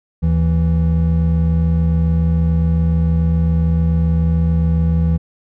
triangle tone pair together, 77.78 / 164.81 Hz, D#2 / E3, 0 / 0 cents, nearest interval octave + minor second, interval 1300 cents, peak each -13 dBFS, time 0.22-5.18 s, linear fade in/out 20 ms, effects none

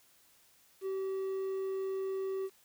triangle tone with quantisation, 384.1 Hz, G4, 35 cents flat, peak -31 dBFS, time 0.81-2.5 s, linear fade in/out 50 ms, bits 10, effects white hiss -65 dBFS RMS until 2.64 s

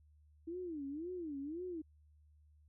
sine tone with vibrato, 317.6 Hz, D#4, 36 cents sharp, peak -40 dBFS, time 0.47-1.82 s, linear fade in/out 10 ms, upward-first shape sine, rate 1.9 Hz, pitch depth 250 cents each way, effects added 75 Hz sine -63 dBFS peak until 2.68 s

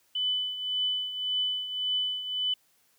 sine tone with tremolo, 3000 Hz, F#7, 23 cents sharp, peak -24 dBFS, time 0.15-2.54 s, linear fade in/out 5 ms, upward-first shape triangle, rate 1.8 Hz, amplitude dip 70%, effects white hiss -67 dBFS RMS until 2.98 s + high-pass 80 Hz 12 dB/octave

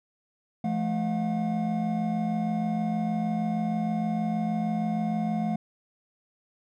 triangle tone cluster, 170.1 / 216.5 / 718 Hz, F3 / A3 / F5, -45 / -28 / +48 cents, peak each -29 / -25 / -31 dBFS, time 0.64-5.56 s, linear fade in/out 5 ms, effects none

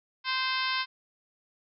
harmonic tone, 520 Hz, C5, 11 cents flat, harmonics 2 / 3 / 4 / 5 / 6 / 7 / 8 / 9 / 10, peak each -32 / -34 / -35 / -36 / -37 / -37 / -38 / -39 / -39 dBFS, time 0.24-0.86 s, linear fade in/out 50 ms, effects none

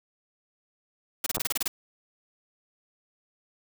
white noise bursts, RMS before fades -27 dBFS, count 9, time 1.24-1.68 s, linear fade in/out 5 ms, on 24 ms, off 28 ms
clicks, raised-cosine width 1 ms, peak -17 / -21 dBFS, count 2, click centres 1.371 / 1.381 s
effects none

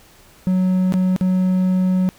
triangle tone with dropouts, 185 Hz, F#3, in tune, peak -12 dBFS, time 0.47-2.09 s, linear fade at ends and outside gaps 0 ms, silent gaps 0.923-0.939 / 1.163-1.211 s, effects pink hiss -49 dBFS RMS until 2.18 s

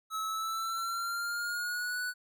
square tone with pitch glide, 1297 to 1481.3 Hz, E6 to F#6, -28 to +2 cents, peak -33 dBFS, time 0.1-2.14 s, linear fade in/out 50 ms, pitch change +230 cents, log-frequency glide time 0.27-2.01 s, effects none

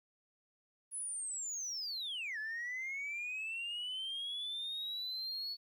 sine linear two-way sweep, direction down then up, 10440 to 1700 to 4434 Hz, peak -36 dBFS, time 0.91-5.57 s, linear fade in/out 50 ms, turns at 2.38 s, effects tanh soft clip ceiling -36 dBFS + 12-bit

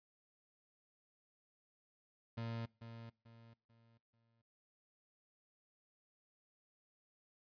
30% pulse tone with echo, 115.1 Hz, A#2, 22 cents flat, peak -38 dBFS, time 2.37-2.66 s, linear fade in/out 10 ms, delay 440 ms, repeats 4, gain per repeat -9 dB, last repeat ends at 4.42 s, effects noise-tail reverb RT60 0.4 s tail -24 dB re dry + resampled to 11025 Hz

